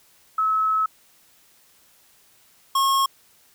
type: tone pair in turn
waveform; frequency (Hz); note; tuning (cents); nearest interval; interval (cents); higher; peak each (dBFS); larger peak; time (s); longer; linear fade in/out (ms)
sine / square; 1293 / 1086.3; E6 / C#6; -34 / -35; minor third; 301; first; -18; neither; 0.38-0.86 / 2.75-3.06; first; 5
effects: white hiss -57 dBFS RMS until 3.54 s